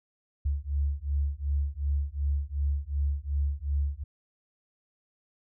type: beating tone pair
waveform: sine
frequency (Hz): 69.9 / 72.6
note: C#2 / D2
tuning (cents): +15 / -19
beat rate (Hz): 2.7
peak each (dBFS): -29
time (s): 0.45-4.04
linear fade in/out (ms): 10
effects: none